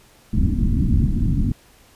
pink low-pass noise, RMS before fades -18 dBFS, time 0.33-1.52 s, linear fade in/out 2 ms, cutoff 280 Hz, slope 48 dB/octave, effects pink hiss -52 dBFS RMS until 1.95 s + resampled to 32000 Hz

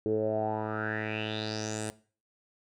10% pulse tone with low-pass filter sweep, 108.2 Hz, A2, 29 cents flat, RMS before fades -32 dBFS, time 0.06-1.9 s, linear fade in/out 0 ms, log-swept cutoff 390 to 9200 Hz, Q 6.3, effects noise-tail reverb RT60 0.4 s tail -19 dB re dry

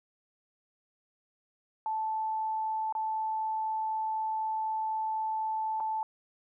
sine tone with dropouts, 876 Hz, A5, 8 cents flat, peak -29 dBFS, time 1.86-6.03 s, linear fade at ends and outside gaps 1 ms, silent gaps 2.925-2.951 / 5.801-5.805 s, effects none

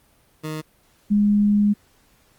20% pulse / sine tone pair in turn, 155.56 / 206.3 Hz, D#3 / G#3, 0 / -11 cents, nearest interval perfect fourth, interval 489 cents, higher second, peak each -22 / -14 dBFS, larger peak second, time 0.43-0.62 / 1.1-1.74 s, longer second, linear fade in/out 20 ms, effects pink hiss -59 dBFS RMS until 2.38 s + Opus 32 kbps

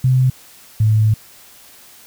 sine tone pair in turn, 129 / 108.48 Hz, C3 / A2, -24 / -24 cents, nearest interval minor third, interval 300 cents, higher first, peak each -10 dBFS, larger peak neither, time 0.04-0.3 / 0.8-1.14 s, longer second, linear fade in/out 5 ms, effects white hiss -44 dBFS RMS until 2.06 s

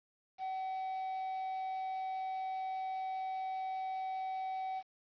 triangle tone, 758 Hz, F#5, 42 cents sharp, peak -34 dBFS, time 0.38-4.83 s, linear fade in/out 50 ms, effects resampled to 11025 Hz + 10-bit

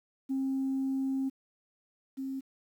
sine tone pair in turn, 267.6 / 267.6 Hz, C4 / C4, +39 / +39 cents, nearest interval unison, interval 0 cents, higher neither, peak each -27 / -33 dBFS, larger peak first, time 0.29-1.3 / 2.17-2.41 s, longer first, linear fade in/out 20 ms, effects tanh soft clip ceiling -25 dBFS + 10-bit

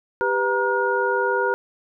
sine tone cluster, 396.9 / 496.9 / 944 / 1435 Hz, G4 / B4 / A#5 / F6, +22 / +11 / +22 / +47 cents, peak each -24 dBFS, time 0.21-1.54 s, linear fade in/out 0 ms, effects none

